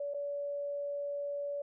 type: tone with dropouts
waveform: sine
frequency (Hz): 572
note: D5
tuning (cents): -46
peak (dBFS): -34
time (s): 0-1.62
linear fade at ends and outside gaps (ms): 5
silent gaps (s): 0.138-0.144
effects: none